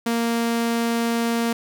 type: tone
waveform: sawtooth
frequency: 232.4 Hz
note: A#3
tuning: 5 cents flat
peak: -16 dBFS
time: 0.06-1.53 s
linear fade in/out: 5 ms
effects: none